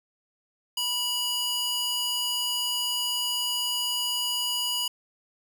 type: tone with high-pass filter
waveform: square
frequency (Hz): 976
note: B5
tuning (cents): -21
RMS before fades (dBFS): -28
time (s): 0.77-4.88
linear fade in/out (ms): 5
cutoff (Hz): 2900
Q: 1.3
effects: none

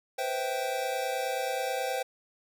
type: chord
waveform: square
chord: C major seventh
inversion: third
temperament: equal with one note detuned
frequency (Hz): 493.9 / 523.3 / 659.3 / 776.8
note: B4 / C5 / E5 / G5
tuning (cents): 0 / 0 / 0 / -16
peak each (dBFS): -38 / -34 / -39 / -34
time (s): 0.18-2.03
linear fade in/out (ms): 10
effects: none

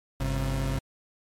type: tone pair together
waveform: 35% pulse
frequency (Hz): 50.39 / 134.8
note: G1 / C#3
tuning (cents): +48 / -48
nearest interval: octave + perfect fourth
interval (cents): 1704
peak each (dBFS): -27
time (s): 0.2-0.79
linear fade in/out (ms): 5
effects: MP3 64 kbps

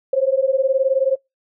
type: beating tone pair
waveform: sine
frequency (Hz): 523.3 / 542.3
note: C5 / C#5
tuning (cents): 0 / -38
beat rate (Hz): 19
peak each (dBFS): -18 / -17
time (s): 0.13-1.16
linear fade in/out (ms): 5
effects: noise-tail reverb RT60 0.2 s tail -26 dB re dry

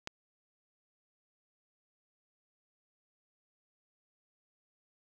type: click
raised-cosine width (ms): 0.2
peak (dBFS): -20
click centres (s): 0.074
effects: none

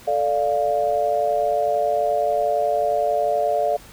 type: chord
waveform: sine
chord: D minor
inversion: second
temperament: equal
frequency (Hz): 440 / 587.3 / 698.5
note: A4 / D5 / F5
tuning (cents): 0 / 0 / 0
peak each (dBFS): -26 / -21 / -21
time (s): 0.07-3.77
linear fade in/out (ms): 10
effects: pink hiss -45 dBFS RMS until 3.92 s

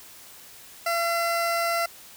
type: tone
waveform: 20% pulse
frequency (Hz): 679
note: F5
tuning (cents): -49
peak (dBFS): -18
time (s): 0.86-1.86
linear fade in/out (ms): 5
effects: white hiss -47 dBFS RMS until 2.16 s

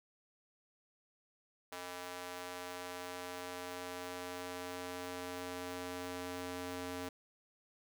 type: tone with high-pass filter sweep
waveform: square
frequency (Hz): 89.7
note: F2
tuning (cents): +47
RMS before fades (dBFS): -44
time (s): 1.72-7.09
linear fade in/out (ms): 5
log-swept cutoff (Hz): 630 to 280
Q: 0.82
effects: none

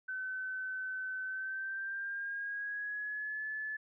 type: tone with pitch glide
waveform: sine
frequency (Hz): 1522 to 1728.2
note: F#6 to A6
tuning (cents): +48 to -32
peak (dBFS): -36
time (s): 0.08-3.77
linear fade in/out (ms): 10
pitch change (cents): +220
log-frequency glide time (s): 1.24-3.45
effects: none

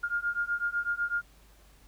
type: beating tone pair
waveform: sine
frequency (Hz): 1409 / 1417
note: F6 / F6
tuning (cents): +15 / +25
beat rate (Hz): 8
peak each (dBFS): -31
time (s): 0.03-1.22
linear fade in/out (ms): 10
effects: added 50 Hz sine -57 dBFS peak until 1.87 s + pink hiss -61 dBFS RMS until 1.87 s

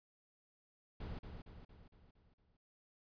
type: noise with echo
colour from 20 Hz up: brown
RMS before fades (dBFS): -45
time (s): 1-1.19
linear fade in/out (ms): 5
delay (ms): 230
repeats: 6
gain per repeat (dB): -5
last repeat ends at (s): 2.57
effects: resampled to 11025 Hz

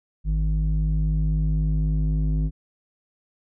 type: tone with low-pass filter sweep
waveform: square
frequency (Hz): 51.91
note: G#1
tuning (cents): 0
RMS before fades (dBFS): -22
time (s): 0.24-2.51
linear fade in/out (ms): 50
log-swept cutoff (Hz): 130 to 200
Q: 2.2
effects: none

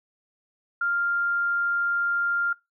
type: tone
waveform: sine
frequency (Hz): 1396.9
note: F6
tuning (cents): 0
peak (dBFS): -22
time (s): 0.81-2.53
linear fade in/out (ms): 5
effects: noise-tail reverb RT60 0.2 s tail -21 dB re dry

